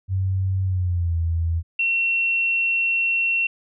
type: tone with pitch glide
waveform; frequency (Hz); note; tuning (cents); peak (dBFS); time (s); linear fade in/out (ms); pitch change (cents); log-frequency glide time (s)
sine; 94.9 to 83.09; F#2 to E2; +44 to +14; -19; 0.08-1.63; 50; -230; 0.64-1.17
type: tone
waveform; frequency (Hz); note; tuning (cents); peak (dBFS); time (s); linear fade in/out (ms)
sine; 2720; F7; -46; -18; 1.79-3.47; 5
effects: none